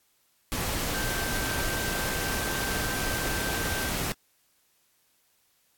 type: tone in noise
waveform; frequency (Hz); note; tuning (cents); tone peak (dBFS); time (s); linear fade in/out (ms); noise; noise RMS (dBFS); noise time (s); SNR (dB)
sine; 1562; G6; -7; -34; 0.94-3.89; 0; pink; -30; 0.52-4.12; -7
effects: white hiss -68 dBFS RMS until 5.77 s + AAC 64 kbps